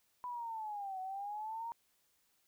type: linear two-way sweep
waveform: sine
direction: down then up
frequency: 997 to 744 to 939 Hz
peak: -39 dBFS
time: 0.24-1.72 s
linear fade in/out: 0 ms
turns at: 1 s
effects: white hiss -75 dBFS RMS until 2.47 s